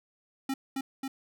square tone with echo, 268.7 Hz, C4, 46 cents sharp, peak -29 dBFS, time 0.49-0.54 s, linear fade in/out 5 ms, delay 270 ms, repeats 2, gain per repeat -2 dB, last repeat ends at 1.08 s, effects none

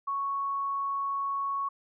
sine tone, 1108.7 Hz, C#6, in tune, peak -28 dBFS, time 0.07-1.69 s, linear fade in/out 10 ms, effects none

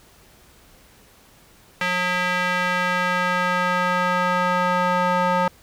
square tone with band-pass filter sweep, 180 Hz, F#3, 47 cents flat, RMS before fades -21 dBFS, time 1.81-5.48 s, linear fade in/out 2 ms, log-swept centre 2000 to 1000 Hz, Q 1.6, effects pink hiss -52 dBFS RMS until 5.62 s

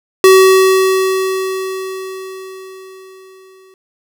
square tone with exponential decay, 379.1 Hz, F#4, 42 cents sharp, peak -3 dBFS, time 0.24-3.74 s, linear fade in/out 1 ms, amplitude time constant 760 ms, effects none

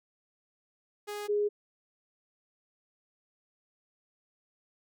sawtooth / sine tone pair in turn, 414.3 / 414.3 Hz, G#4 / G#4, -4 / -4 cents, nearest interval unison, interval 0 cents, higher neither, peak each -32 / -25 dBFS, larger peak second, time 1.07-1.28 / 1.28-1.49 s, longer neither, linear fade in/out 20 ms, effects none

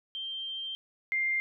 sine tone pair in turn, 3153 / 2104 Hz, G7 / C7, +9 / +9 cents, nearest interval perfect fifth, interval 700 cents, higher first, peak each -34 / -26 dBFS, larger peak second, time 0.15-0.75 / 1.12-1.4 s, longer first, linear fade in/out 0 ms, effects none

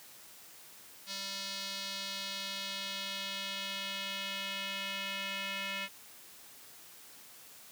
square tone with band-pass filter sweep, 196 Hz, G3, in tune, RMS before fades -39 dBFS, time 1.06-5.89 s, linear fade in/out 50 ms, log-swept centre 4500 to 2600 Hz, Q 2.3, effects white hiss -54 dBFS RMS until 7.71 s + high-pass 100 Hz 12 dB/octave

